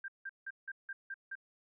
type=tone bursts; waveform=sine; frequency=1584 Hz; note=G6; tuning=18 cents sharp; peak=-39 dBFS; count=7; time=0.04-1.354 s; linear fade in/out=5 ms; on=42 ms; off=170 ms; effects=none